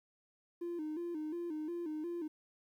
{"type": "tone with vibrato", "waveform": "triangle", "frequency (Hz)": 325.8, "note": "E4", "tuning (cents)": -20, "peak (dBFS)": -34, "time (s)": [0.61, 2.28], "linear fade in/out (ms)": 10, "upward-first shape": "square", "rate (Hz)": 2.8, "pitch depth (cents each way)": 100, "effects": ["tanh soft clip ceiling -33 dBFS", "12-bit"]}